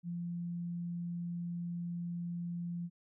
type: tone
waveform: sine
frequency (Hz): 172.7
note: F3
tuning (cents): -19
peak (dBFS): -36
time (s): 0.03-2.9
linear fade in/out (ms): 50
effects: none